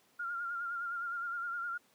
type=tone with vibrato; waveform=sine; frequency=1396.9 Hz; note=F6; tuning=in tune; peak=-35 dBFS; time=0.19-1.78 s; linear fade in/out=10 ms; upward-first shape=sine; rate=9.7 Hz; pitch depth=44 cents each way; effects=pink hiss -68 dBFS RMS until 1.94 s + high-pass 200 Hz 12 dB/octave